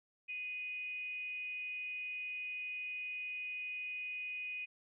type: tone with frequency modulation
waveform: sine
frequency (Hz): 2482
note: D#7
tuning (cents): -5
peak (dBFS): -39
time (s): 0.28-4.66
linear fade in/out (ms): 20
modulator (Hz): 423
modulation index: 0.24
effects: none